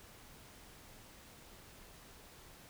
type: silence
effects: pink hiss -57 dBFS RMS until 2.69 s